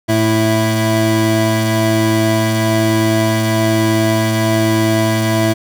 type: tone pair together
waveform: 25% pulse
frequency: 110.24 / 329.6 Hz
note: A2 / E4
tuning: +4 / 0 cents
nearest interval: octave + perfect fifth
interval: 1896 cents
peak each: -11 dBFS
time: 0.08-5.54 s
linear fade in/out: 20 ms
effects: none